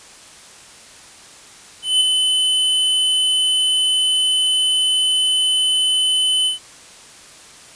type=tone with ADSR envelope; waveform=square; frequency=3027 Hz; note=F#7; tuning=39 cents sharp; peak=-11 dBFS; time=1.82-6.59 s; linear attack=190 ms; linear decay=3 ms; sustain=-4 dB; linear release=130 ms; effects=white hiss -42 dBFS RMS until 7.75 s + resampled to 22050 Hz